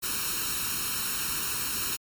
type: noise with comb filter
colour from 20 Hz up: white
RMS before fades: -30 dBFS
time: 0.02-1.97 s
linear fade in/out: 20 ms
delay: 0.73 ms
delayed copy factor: +0.8
effects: MP3 96 kbps